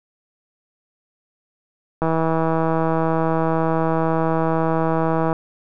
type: click train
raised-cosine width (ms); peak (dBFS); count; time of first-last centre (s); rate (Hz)
1; -7; 537; 2.02-5.329; 162
effects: none